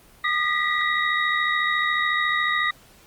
sine tone cluster, 1220 / 1932 / 2006 / 3778 Hz, D#6 / B6 / B6 / A#7, -34 / -39 / +26 / +22 cents, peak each -25 / -23 / -28 / -29 dBFS, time 0.24-2.71 s, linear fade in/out 5 ms, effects pink hiss -52 dBFS RMS until 3.06 s + Opus 24 kbps

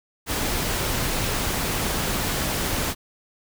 pink noise, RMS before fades -25 dBFS, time 0.26-2.95 s, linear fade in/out 50 ms, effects none

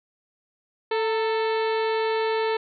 harmonic tone with a mistuned harmonic, 440.8 Hz, A4, 3 cents sharp, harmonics 1 / 2 / 3 / 4 / 5 / 6 / 7 / 8 / 9 / 10, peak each -23 / -28 / -36 / -35 / -37 / -39 / -43 / -43 / -41 / -45 dBFS, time 0.91-2.57 s, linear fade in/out 5 ms, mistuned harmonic 2, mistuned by +57 cents, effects none

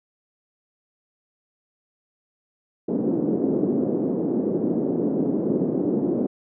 white band-pass noise, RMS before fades -23 dBFS, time 2.88-6.27 s, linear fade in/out 10 ms, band 190 to 380 Hz, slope 24 dB/octave, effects none

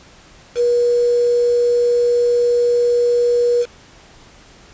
sine tone with quantisation, 481.3 Hz, B4, 45 cents flat, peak -12 dBFS, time 0.55-3.66 s, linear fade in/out 50 ms, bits 5, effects pink hiss -45 dBFS RMS until 4.73 s + resampled to 16000 Hz

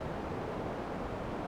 white low-pass noise, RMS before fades -38 dBFS, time 0-1.47 s, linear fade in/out 10 ms, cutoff 680 Hz, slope 12 dB/octave, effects none

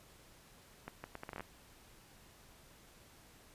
accelerating click train, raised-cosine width 0.5 ms, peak -28 dBFS, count 10, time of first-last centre 0.88-1.406 s, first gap 160 ms, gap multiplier 0.71, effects pink hiss -61 dBFS RMS until 3.54 s + resampled to 32000 Hz

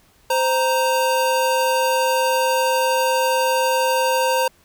square tone pair together, 519.3 / 932.3 Hz, C5 / A#5, -13 / 0 cents, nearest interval minor seventh, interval 1013 cents, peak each -20 dBFS, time 0.3-4.48 s, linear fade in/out 5 ms, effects pink hiss -56 dBFS RMS until 4.64 s

